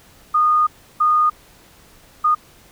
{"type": "tone bursts at uneven times", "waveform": "sine", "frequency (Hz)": 1228, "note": "D#6", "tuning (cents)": -23, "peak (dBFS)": -12, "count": 3, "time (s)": [[0.34, 0.67], [1, 1.3], [2.24, 2.35]], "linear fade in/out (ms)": 10, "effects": ["pink hiss -49 dBFS RMS until 2.71 s"]}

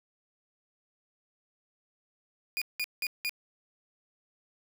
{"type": "tone bursts", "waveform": "30% pulse", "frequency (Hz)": 2434, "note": "D#7", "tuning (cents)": -39, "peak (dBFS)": -27, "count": 4, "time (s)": [2.57, 3.294], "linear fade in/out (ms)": 0, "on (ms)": 46, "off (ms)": 180, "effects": []}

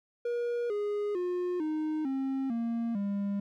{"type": "tone with pitch steps", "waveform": "triangle", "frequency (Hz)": [477.6, 413.4, 357.8, 309.7, 268, 232, 200.8], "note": ["A#4", "G#4", "F4", "D#4", "C4", "A#3", "G3"], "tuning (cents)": [42, -8, 42, -8, 42, -8, 42], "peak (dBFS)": -27, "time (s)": [0.25, 3.4], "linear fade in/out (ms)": 5, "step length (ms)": 450, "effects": []}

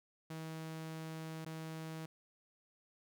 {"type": "tone with dropouts", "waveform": "sawtooth", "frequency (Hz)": 160, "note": "D#3", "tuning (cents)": 49, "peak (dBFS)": -39, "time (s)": [0.3, 2.06], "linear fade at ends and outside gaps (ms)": 5, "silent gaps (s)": [1.449, 1.46], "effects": []}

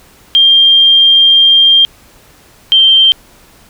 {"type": "tone pair in turn", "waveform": "sine", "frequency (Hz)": [3193, 3144], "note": ["G7", "G7"], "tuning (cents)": [31, 4], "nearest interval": "unison", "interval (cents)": 27, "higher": "first", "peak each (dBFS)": -3, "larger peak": "neither", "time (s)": [[0.35, 1.85], [2.72, 3.12]], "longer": "first", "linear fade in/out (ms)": 0, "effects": ["pink hiss -43 dBFS RMS until 3.69 s"]}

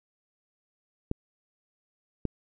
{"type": "clicks", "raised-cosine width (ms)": 3, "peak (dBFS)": -15, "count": 2, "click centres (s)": [1.114, 2.253], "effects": []}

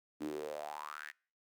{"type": "tone with high-pass filter sweep", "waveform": "sawtooth", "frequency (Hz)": 75, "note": "D2", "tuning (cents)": 37, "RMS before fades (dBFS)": -43, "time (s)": [0.2, 1.12], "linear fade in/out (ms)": 20, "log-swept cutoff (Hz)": [270, 1900], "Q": 7.2, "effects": ["noise-tail reverb RT60 0.5 s tail -26 dB re dry"]}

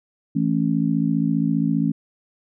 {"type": "chord", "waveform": "sine", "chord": "A major", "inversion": "second", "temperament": "just", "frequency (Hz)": [165, 220, 275], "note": ["E3", "A3", "C#4"], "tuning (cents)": [2, 0, -14], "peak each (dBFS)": [-22, -22, -22], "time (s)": [0.35, 1.92], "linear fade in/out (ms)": 10, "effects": []}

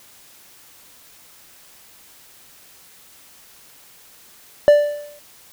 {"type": "tone with exponential decay", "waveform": "triangle", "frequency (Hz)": 587, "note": "D5", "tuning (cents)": -1, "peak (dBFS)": -3, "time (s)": [4.68, 5.19], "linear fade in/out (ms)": 0, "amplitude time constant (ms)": 110, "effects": ["white hiss -48 dBFS RMS until 5.52 s"]}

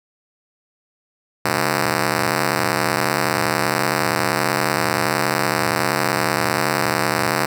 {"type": "ring-modulated tone", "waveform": "5% pulse", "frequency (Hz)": 165.6, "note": "E3", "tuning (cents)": 8, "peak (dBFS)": -3, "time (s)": [1.45, 7.46], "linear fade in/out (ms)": 5, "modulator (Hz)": 35.3, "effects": []}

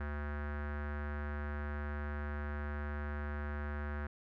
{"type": "tone with low-pass filter", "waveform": "square", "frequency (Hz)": 73.42, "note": "D2", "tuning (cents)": 0, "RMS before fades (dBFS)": -39, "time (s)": [0, 4.07], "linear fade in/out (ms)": 5, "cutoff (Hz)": 1600, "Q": 4.2, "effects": []}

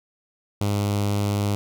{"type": "tone with notch filter", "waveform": "sawtooth", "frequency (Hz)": 102, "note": "G#2", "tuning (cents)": -31, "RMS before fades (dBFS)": -23, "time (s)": [0.61, 1.55], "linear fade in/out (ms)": 0, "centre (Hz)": 1700, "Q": 1.6, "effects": []}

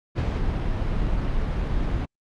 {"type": "noise with ADSR envelope", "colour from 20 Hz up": "brown", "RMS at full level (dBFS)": -21, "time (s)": [0.15, 2.06], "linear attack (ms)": 39, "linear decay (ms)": 36, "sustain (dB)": -3, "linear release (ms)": 17, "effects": ["low-pass 4000 Hz 12 dB/octave", "Opus 48 kbps"]}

